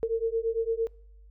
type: beating tone pair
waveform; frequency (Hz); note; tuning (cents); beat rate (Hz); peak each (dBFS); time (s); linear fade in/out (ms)
sine; 450 / 458.8; A4 / A#4; +39 / -28; 8.8; -28; 0.03-0.87; 0
effects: noise-tail reverb RT60 0.7 s tail -23 dB re dry + added 50 Hz sine -49 dBFS peak until 1.3 s